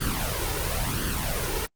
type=noise with flanger; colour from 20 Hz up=pink; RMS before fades=-27 dBFS; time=0-1.67 s; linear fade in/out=20 ms; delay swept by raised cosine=0.63 to 2.23 ms; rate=0.96 Hz; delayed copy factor=+0.75; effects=Opus 24 kbps